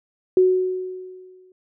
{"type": "tone with exponential decay", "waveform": "sine", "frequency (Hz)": 370, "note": "F#4", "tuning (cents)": 0, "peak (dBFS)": -10, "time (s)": [0.37, 1.52], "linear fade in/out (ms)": 2, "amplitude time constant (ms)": 250, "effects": []}